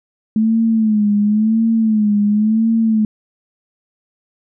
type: tone with vibrato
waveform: sine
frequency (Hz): 216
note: A3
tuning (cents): -32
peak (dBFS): -11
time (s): 0.36-3.05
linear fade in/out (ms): 2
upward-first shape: sine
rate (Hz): 0.95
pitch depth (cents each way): 84
effects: none